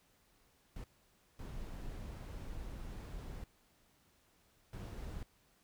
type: noise bursts at uneven times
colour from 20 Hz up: brown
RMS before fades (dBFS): -45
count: 3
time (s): 0.76-0.84 / 1.39-3.44 / 4.73-5.23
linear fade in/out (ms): 2
effects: pink hiss -71 dBFS RMS until 5.63 s